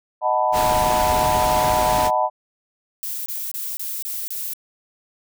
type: chord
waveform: sine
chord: B dominant seventh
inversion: first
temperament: equal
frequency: 622.3 / 740 / 880 / 987.8 Hz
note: D#5 / F#5 / A5 / B5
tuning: 0 / 0 / 0 / 0 cents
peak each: -22 dBFS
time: 0.21-2.3 s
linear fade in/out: 50 ms
type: noise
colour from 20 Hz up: pink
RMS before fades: -25 dBFS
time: 0.52-2.11 s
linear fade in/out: 50 ms
type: noise bursts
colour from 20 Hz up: violet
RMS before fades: -28 dBFS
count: 6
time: 3.03-4.535 s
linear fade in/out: 0 ms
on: 230 ms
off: 25 ms
effects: none